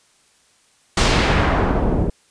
pink noise with low-pass filter sweep, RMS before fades -17 dBFS, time 0.97-2.1 s, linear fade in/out 5 ms, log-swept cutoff 6800 to 350 Hz, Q 0.87, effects white hiss -57 dBFS RMS until 2.3 s + resampled to 22050 Hz

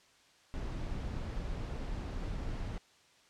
brown noise, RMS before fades -38 dBFS, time 0.54-2.78 s, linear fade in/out 0 ms, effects white hiss -64 dBFS RMS until 3.29 s + low-pass 6000 Hz 12 dB/octave

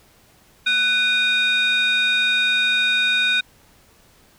sine tone cluster, 1493 / 2458 / 3721 Hz, F#6 / D#7 / A#7, +15 / -22 / -4 cents, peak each -19 dBFS, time 0.66-3.41 s, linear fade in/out 10 ms, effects tanh soft clip ceiling -11 dBFS + pink hiss -54 dBFS RMS until 4.38 s

